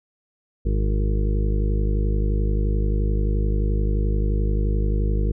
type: harmonic tone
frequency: 51.5 Hz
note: G#1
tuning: 14 cents flat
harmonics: 1 / 2 / 3 / 4 / 6 / 7 / 8 / 9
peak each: -19 / -27 / -31 / -32 / -36 / -34 / -38 / -35 dBFS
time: 0.65-5.32 s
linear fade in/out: 10 ms
effects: none